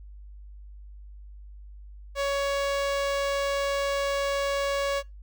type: tone with notch filter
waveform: sawtooth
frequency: 559 Hz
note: C#5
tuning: 14 cents sharp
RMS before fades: -27 dBFS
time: 2.15-5.03 s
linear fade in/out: 50 ms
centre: 12000 Hz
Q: 0.61
effects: noise-tail reverb RT60 0.2 s tail -22 dB re dry + added 50 Hz sine -42 dBFS peak until 5.22 s